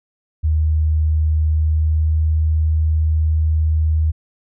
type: tone with pitch glide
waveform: sine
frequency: 77.78 to 78.46 Hz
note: D#2 to D#2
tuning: 0 to +15 cents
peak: -13 dBFS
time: 0.43-4.12 s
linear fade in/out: 20 ms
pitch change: +15 cents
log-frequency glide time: 1.51-2.23 s
effects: none